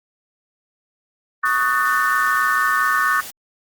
sine chord, D# half-diminished seventh, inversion third, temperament just, 1120.1 / 1244.5 / 1493.4 / 1792.1 Hz, C#6 / D#6 / F#6 / A6, +18 / 0 / +16 / +31 cents, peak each -21 dBFS, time 1.43-3.21 s, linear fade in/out 10 ms
white noise, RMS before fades -34 dBFS, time 1.45-3.31 s, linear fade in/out 10 ms
effects Opus 32 kbps

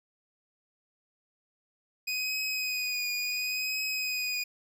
25% pulse tone with vibrato, 2494 Hz, D#7, 3 cents sharp, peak -26 dBFS, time 2.07-4.44 s, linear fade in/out 10 ms, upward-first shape triangle, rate 0.71 Hz, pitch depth 36 cents each way, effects none

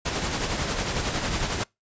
pink noise with tremolo, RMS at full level -25 dBFS, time 0.05-1.64 s, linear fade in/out 10 ms, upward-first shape triangle, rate 11 Hz, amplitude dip 50%, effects noise-tail reverb RT60 0.2 s tail -25 dB re dry + resampled to 16000 Hz

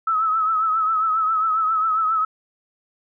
sine tone with vibrato, 1295 Hz, E6, 31 cents flat, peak -17 dBFS, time 0.07-2.25 s, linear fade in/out 5 ms, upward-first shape triangle, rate 7.4 Hz, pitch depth 60 cents each way, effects none

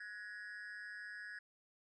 triangle tone with amplitude modulation, 1675 Hz, G#6, 14 cents sharp, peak -40 dBFS, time 0-1.39 s, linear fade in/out 5 ms, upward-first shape sine, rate 206 Hz, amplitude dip 100%, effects resampled to 22050 Hz

